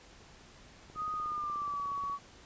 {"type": "click train", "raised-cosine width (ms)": 2, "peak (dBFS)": -39, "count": 21, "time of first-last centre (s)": [0.9, 2.098], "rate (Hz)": 16.7}
{"type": "tone with pitch glide", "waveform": "sine", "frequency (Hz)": [1244.5, 1128.1], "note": ["D#6", "C#6"], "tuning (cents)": [0, 30], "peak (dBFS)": -33, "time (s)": [0.95, 2.19], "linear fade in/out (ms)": 50, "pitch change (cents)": -170, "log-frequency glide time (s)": [1.14, 1.89]}
{"effects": ["pink hiss -56 dBFS RMS until 2.45 s", "resampled to 16000 Hz"]}